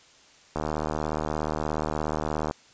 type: click train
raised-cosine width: 1 ms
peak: -14 dBFS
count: 151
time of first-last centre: 0.56-2.511 s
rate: 76.9 Hz
effects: white hiss -55 dBFS RMS until 2.73 s + resampled to 16000 Hz